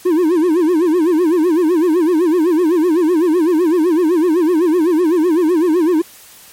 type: tone with vibrato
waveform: triangle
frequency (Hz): 334.7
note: E4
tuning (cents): +26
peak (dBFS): -8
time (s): 0.05-6.02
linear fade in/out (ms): 10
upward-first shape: sine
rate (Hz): 7.9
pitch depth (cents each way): 170
effects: white hiss -41 dBFS RMS until 6.52 s + MP3 64 kbps